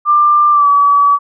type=tone with pitch glide; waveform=sine; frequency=1189 to 1143.2 Hz; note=D6 to D6; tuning=+21 to -47 cents; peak=-6 dBFS; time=0.05-1.19 s; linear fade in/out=50 ms; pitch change=-68 cents; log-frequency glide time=0.51-0.68 s; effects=none